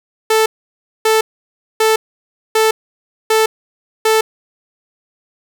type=tone bursts; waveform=sawtooth; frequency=440 Hz; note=A4; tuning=in tune; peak=-6 dBFS; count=6; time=0.3-4.21 s; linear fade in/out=5 ms; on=160 ms; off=590 ms; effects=none